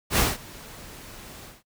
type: noise with ADSR envelope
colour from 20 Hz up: pink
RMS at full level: -19 dBFS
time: 0.1-1.63 s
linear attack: 80 ms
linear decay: 190 ms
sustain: -24 dB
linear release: 180 ms
effects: noise-tail reverb RT60 0.1 s tail -22 dB re dry